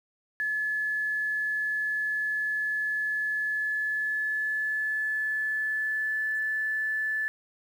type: tone with pitch glide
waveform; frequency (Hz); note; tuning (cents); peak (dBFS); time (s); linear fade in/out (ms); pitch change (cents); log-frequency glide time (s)
sine; 1716 to 1742; A6 to A6; -44 to -18; -26; 0.4-7.28; 0; +26; 3.48-6.51
effects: 9-bit